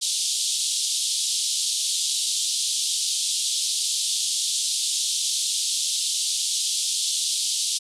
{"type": "band-pass noise", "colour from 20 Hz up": "pink", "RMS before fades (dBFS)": -25, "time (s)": [0.01, 7.79], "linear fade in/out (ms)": 20, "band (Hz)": [3300, 10000], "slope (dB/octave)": 48, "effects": []}